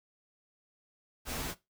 pink noise with comb filter, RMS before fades -37 dBFS, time 1.25-1.55 s, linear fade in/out 50 ms, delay 9.8 ms, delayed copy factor -0.75, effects noise-tail reverb RT60 0.2 s tail -17 dB re dry

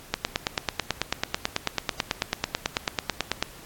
click train, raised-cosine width 0.2 ms, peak -5 dBFS, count 31, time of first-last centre 0.14-3.426 s, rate 9.13 Hz, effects pink hiss -47 dBFS RMS until 3.65 s + AAC 64 kbps

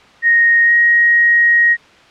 sine tone with pitch glide, 1864.7 to 1883.1 Hz, A#6 to A#6, 0 to +17 cents, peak -7 dBFS, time 0.22-1.77 s, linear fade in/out 50 ms, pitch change +17 cents, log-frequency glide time 0.65-0.72 s, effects white hiss -44 dBFS RMS until 2.1 s + low-pass 3000 Hz 12 dB/octave

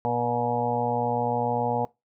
harmonic tone with a mistuned harmonic, 120.4 Hz, B2, 44 cents flat, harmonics 1 / 2 / 4 / 5 / 6 / 7 / 8, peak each -33 / -32 / -29 / -34 / -30 / -28 / -34 dBFS, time 0.05-1.85 s, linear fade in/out 0 ms, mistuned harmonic 8, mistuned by -24 cents, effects noise-tail reverb RT60 0.2 s tail -21 dB re dry

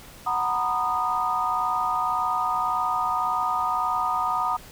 sine chord, B major seventh, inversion second, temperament just, 740.8 / 926 / 987.8 / 1234.7 Hz, F#5 / A#5 / B5 / D#6, +2 / -12 / 0 / -14 cents, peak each -29 / -28 / -30 / -25 dBFS, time 0.26-4.57 s, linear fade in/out 10 ms, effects pink hiss -46 dBFS RMS until 4.71 s

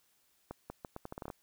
accelerating click train, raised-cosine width 1 ms, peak -27 dBFS, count 11, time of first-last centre 0.51-1.302 s, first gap 190 ms, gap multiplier 0.78, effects white hiss -72 dBFS RMS until 1.42 s

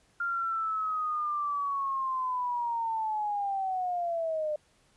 sine linear sweep, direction down, 1400 to 597 Hz, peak -28 dBFS, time 0.2-4.56 s, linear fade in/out 5 ms, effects pink hiss -66 dBFS RMS until 4.96 s + resampled to 24000 Hz

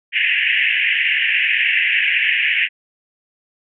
white band-pass noise, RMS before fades -17 dBFS, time 0.12-2.69 s, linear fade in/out 50 ms, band 1700 to 2900 Hz, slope 96 dB/octave, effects none

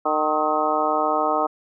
harmonic tone with a mistuned harmonic, 153.2 Hz, D#3, 27 cents flat, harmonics 2 / 3 / 4 / 5 / 6 / 7 / 8, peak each -29 / -28 / -25 / -24 / -29 / -26 / -25 dBFS, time 0.05-1.47 s, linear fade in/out 10 ms, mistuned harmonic 8, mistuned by +58 cents, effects none

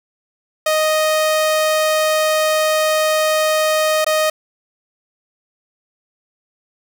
sawtooth tone with dropouts, 622.3 Hz, D#5, in tune, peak -10 dBFS, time 0.66-4.3 s, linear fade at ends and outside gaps 5 ms, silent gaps 4.046-4.064 s, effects none

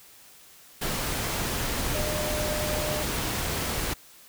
sine tone in noise, 605 Hz, D#5, 49 cents flat, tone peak -31 dBFS, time 1.94-3.03 s, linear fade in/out 10 ms, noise pink, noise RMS -29 dBFS, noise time 0.81-3.94 s, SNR -5 dB, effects white hiss -52 dBFS RMS until 4.28 s

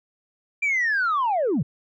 sine linear sweep, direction down, 2383 to 110.3 Hz, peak -18 dBFS, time 0.62-1.63 s, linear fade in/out 10 ms, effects tanh soft clip ceiling -17 dBFS

